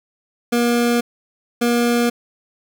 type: tone pair in turn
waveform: 25% pulse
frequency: 238.3 / 238.3 Hz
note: A#3 / A#3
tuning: +38 / +38 cents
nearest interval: unison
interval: 0 cents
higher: neither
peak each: -11 dBFS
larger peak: neither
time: 0.52-1.01 / 1.61-2.1 s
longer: neither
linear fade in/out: 10 ms
effects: 8-bit